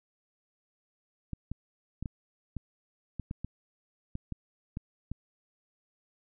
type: clicks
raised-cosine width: 5 ms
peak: -23 dBFS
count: 12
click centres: 1.333 / 1.516 / 2.026 / 2.058 / 2.567 / 3.197 / 3.311 / 3.446 / 4.154 / 4.323 / 4.771 / 5.116 s
effects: none